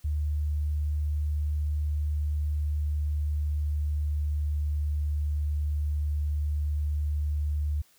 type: tone with pitch glide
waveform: sine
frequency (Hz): 74.7 to 74.23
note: D2 to D2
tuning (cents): +30 to +19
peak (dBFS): -25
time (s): 0.04-7.82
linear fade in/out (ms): 10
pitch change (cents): -11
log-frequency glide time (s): 1.99-4.86
effects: white hiss -62 dBFS RMS until 7.98 s